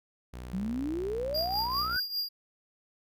sawtooth tone, 61.6 Hz, B1, 4 cents flat, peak -36 dBFS, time 0.33-1.97 s, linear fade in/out 10 ms
sine exponential sweep, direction up, 179.5 to 1568 Hz, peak -30 dBFS, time 0.53-2 s, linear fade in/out 10 ms
square tone with tremolo, 4814 Hz, D8, 42 cents sharp, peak -28 dBFS, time 1.34-2.29 s, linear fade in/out 10 ms, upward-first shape triangle, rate 5 Hz, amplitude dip 80%
effects none

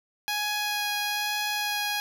10% pulse tone with vibrato, 831 Hz, G#5, 1 cent sharp, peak -18 dBFS, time 0.28-2 s, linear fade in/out 0 ms, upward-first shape sine, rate 1.1 Hz, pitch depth 9 cents each way, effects none

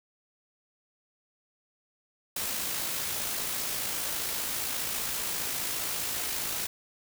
white noise with amplitude modulation, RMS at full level -31 dBFS, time 2.36-6.67 s, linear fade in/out 5 ms, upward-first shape sine, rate 55 Hz, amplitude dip 30%, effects none

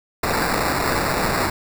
blue noise with sample-and-hold, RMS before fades -21 dBFS, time 0.23-1.5 s, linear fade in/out 5 ms, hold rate 3150 Hz, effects none

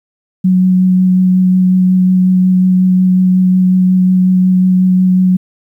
sine tone with vibrato, 184.5 Hz, F#3, 5 cents flat, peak -6 dBFS, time 0.44-5.37 s, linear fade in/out 10 ms, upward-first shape sine, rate 5.5 Hz, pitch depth 10 cents each way, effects 8-bit

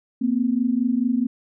sine tone pair together, 233.1 / 257.7 Hz, A#3 / C4, 0 / -26 cents, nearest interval major second, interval 174 cents, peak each -21 dBFS, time 0.21-1.27 s, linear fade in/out 10 ms, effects none

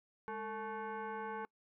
sine tone with frequency modulation, 207.7 Hz, G#3, in tune, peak -39 dBFS, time 0.28-1.45 s, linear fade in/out 0 ms, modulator 656 Hz, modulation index 1.9, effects noise-tail reverb RT60 0.1 s tail -25 dB re dry

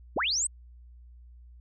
sine linear sweep, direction up, 130.6 to 8480 Hz, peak -25 dBFS, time 0.16-0.47 s, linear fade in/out 5 ms, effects added 60 Hz sine -48 dBFS peak until 1.6 s

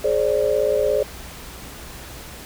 sine tone cluster, 421.6 / 533 / 590 Hz, G#4 / C5 / D5, +26 / +32 / +8 cents, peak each -21 dBFS, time 0.04-1.03 s, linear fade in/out 5 ms, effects added 60 Hz sine -42 dBFS peak until 2.45 s + pink hiss -38 dBFS RMS until 2.45 s

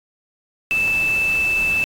sine tone in noise, 2637 Hz, E7, in tune, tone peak -16 dBFS, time 0.71-1.84 s, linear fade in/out 0 ms, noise pink, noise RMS -33 dBFS, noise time 0.71-1.84 s, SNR +14 dB, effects AAC 64 kbps

